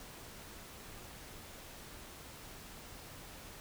silence, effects pink hiss -51 dBFS RMS until 3.6 s

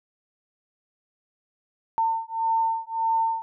sine beating tone pair, 902 / 903.7 Hz, A5 / A5, +43 / +46 cents, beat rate 1.7 Hz, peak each -25 dBFS, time 1.98-3.42 s, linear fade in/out 0 ms, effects none

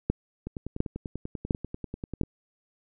two click trains, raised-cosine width 3 ms, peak -21 / -10 dBFS, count 19 / 4, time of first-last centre 0.47-2.235 / 0.1-2.213 s, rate 10.2 / 1.42 Hz, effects none

